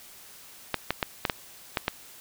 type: clicks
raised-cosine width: 0.3 ms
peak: -8 dBFS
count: 7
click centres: 0.743 / 0.906 / 1.028 / 1.252 / 1.298 / 1.772 / 1.881 s
effects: white hiss -49 dBFS RMS until 2.2 s